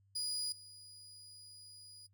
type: tone with level steps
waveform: 30% pulse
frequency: 4913 Hz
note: D#8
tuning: 23 cents flat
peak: -33 / -50 dBFS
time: 0.15-2.07 s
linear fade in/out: 10 ms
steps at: 0.52 s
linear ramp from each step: 2 ms
effects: noise-tail reverb RT60 0.1 s tail -20 dB re dry + added 98 Hz sine -67 dBFS peak until 2.13 s